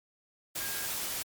sine tone in noise, 1623 Hz, G#6, 40 cents flat, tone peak -43 dBFS, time 0.6-0.87 s, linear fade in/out 10 ms, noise white, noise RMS -35 dBFS, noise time 0.55-1.23 s, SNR -11 dB, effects MP3 96 kbps

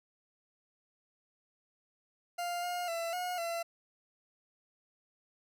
40% pulse tone with pitch steps, 700 / 710 / 670 / 721 / 676 Hz, F5 / F5 / E5 / F#5 / E5, +4 / +28 / +28 / -45 / +43 cents, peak -33 dBFS, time 2.38-3.63 s, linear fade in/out 10 ms, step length 250 ms, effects none

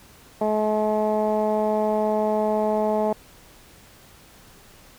15% pulse tone with low-pass filter, 214 Hz, A3, 48 cents flat, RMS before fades -22 dBFS, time 0.41-3.13 s, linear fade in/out 5 ms, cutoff 770 Hz, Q 2.4, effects pink hiss -50 dBFS RMS until 4.98 s

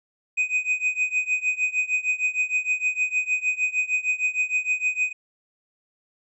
triangle tone with tremolo, 2500 Hz, D#7, 8 cents sharp, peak -16 dBFS, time 0.37-5.13 s, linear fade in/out 10 ms, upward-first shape triangle, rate 6.5 Hz, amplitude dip 95%, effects resampled to 22050 Hz

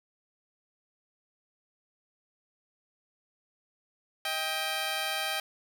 10% pulse tone pair together, 632 / 790 Hz, D#5 / G5, +27 / +13 cents, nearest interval major third, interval 386 cents, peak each -26 / -24 dBFS, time 4.25-5.4 s, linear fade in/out 2 ms, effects none

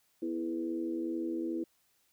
harmonic tone with a mistuned harmonic, 82.41 Hz, E2, in tune, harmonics 3 / 4 / 5 / 6, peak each -40 / -33 / -45 / -45 dBFS, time 0.22-1.64 s, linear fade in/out 5 ms, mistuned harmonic 5, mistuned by +35 cents, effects white hiss -72 dBFS RMS until 2.12 s

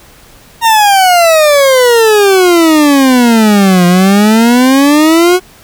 40% pulse exponential two-way sweep, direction down then up, 932.3 to 174.61 to 370.7 Hz, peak -3 dBFS, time 0.61-5.4 s, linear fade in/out 50 ms, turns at 3.86 s, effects pink hiss -39 dBFS RMS until 5.63 s

